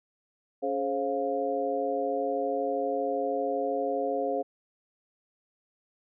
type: harmonic tone with a mistuned harmonic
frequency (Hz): 140.4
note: C#3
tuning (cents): +22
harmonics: 2 / 3 / 4 / 5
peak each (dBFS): -35 / -32 / -30 / -32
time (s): 0.62-4.43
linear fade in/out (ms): 20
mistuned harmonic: 4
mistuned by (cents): -88
effects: none